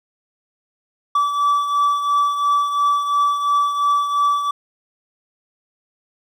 triangle beating tone pair, 1154 / 1156.9 Hz, D6 / D6, -31 / -26 cents, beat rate 2.9 Hz, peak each -14 / -22 dBFS, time 1.15-4.51 s, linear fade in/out 5 ms, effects none

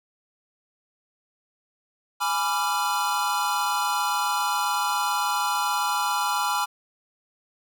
square chord, G# diminished seventh, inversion none, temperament equal with one note detuned, 830.6 / 987.8 / 1174.7 / 1375.3 Hz, G#5 / B5 / D6 / F6, 0 / 0 / 0 / -27 cents, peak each -29 / -28 / -31 / -29 dBFS, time 2.2-6.66 s, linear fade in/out 20 ms, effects none

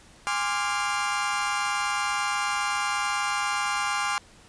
30% pulse chord, D half-diminished seventh, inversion second, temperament equal with one note detuned, 819.6 / 1046.5 / 1174.7 / 1396.9 Hz, Ab5 / C6 / D6 / F6, -23 / 0 / 0 / 0 cents, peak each -28 dBFS, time 0.27-4.18 s, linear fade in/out 0 ms, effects pink hiss -53 dBFS RMS until 4.48 s + resampled to 22050 Hz

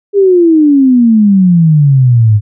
sine exponential sweep, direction down, 410 to 102.1 Hz, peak -3 dBFS, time 0.13-2.41 s, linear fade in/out 50 ms, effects none

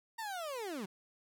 30% pulse linear sweep, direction down, 930 to 174.61 Hz, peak -36 dBFS, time 0.18-0.86 s, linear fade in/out 10 ms, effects none

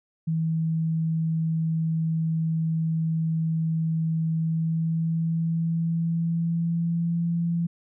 sine tone with pitch glide, 161.5 to 169.43 Hz, E3 to E3, -35 to +48 cents, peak -22 dBFS, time 0.27-7.67 s, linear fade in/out 10 ms, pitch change +83 cents, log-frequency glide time 4.34-7.25 s, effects none

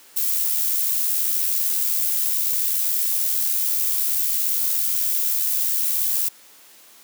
violet noise with amplitude modulation, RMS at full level -20 dBFS, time 0.16-6.29 s, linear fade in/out 10 ms, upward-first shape sine, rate 80.6 Hz, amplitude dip 35%, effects white hiss -49 dBFS RMS until 7.03 s + high-pass 200 Hz 12 dB/octave

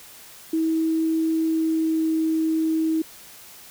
sine tone with pitch glide, 321.9 to 319.5 Hz, E4 to D#4, -41 to +46 cents, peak -19 dBFS, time 0.53-3.02 s, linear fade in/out 5 ms, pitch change -13 cents, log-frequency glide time 1.47-2.07 s, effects white hiss -45 dBFS RMS until 3.7 s

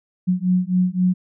sine beating tone pair, 180.4 / 184.2 Hz, F#3 / F#3, -44 / -7 cents, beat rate 3.8 Hz, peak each -19 dBFS, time 0.27-1.14 s, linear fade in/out 20 ms, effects none

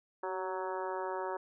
harmonic tone with a mistuned harmonic, 186.2 Hz, F#3, 11 cents sharp, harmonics 2 / 3 / 4 / 5 / 6 / 7 / 8 / 9, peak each -39 / -41 / -44 / -39 / -46 / -47 / -51 / -50 dBFS, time 0.23-1.37 s, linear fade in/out 5 ms, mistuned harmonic 2, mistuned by +26 cents, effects none

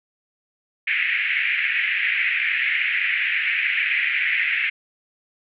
white band-pass noise, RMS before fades -22 dBFS, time 0.87-4.7 s, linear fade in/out 10 ms, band 1800 to 2500 Hz, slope 48 dB/octave, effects none

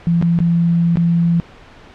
sine tone with dropouts, 169.6 Hz, E3, 50 cents sharp, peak -11 dBFS, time 0.07-1.4 s, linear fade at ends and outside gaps 0 ms, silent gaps 0.214-0.225 / 0.389-0.403 / 0.957-0.971 s, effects pink hiss -41 dBFS RMS until 1.94 s + low-pass 3000 Hz 12 dB/octave

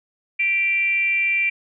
sine tone with frequency modulation, 2351 Hz, D7, 1 cent sharp, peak -17 dBFS, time 0.39-1.5 s, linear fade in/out 10 ms, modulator 390 Hz, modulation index 0.41, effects none

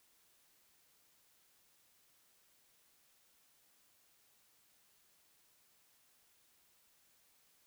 silence, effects white hiss -71 dBFS RMS until 7.66 s

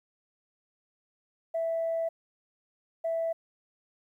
sine tone bursts at uneven times, 659.3 Hz, E5, in tune, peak -26 dBFS, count 2, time 1.54-2.09 / 3.04-3.33 s, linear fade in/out 10 ms, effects tanh soft clip ceiling -23 dBFS + 11-bit

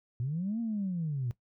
sine linear two-way sweep, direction up then down, 115 to 235.6 to 115 Hz, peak -29 dBFS, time 0.2-1.31 s, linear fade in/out 0 ms, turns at 0.6 s, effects noise-tail reverb RT60 0.1 s tail -17 dB re dry + tanh soft clip ceiling -25 dBFS

